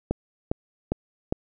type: click train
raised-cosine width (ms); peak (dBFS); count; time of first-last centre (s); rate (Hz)
2; -10; 4; 0.11-1.325; 2.47
effects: none